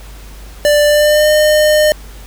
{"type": "tone with pitch glide", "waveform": "square", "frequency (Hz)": [590, 608], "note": ["D5", "D#5"], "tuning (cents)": [8, -40], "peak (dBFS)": -8, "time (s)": [0.65, 1.92], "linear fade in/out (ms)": 0, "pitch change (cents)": 52, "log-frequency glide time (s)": [0.86, 1.29], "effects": ["added 50 Hz sine -31 dBFS peak until 2.26 s", "pink hiss -39 dBFS RMS until 2.26 s"]}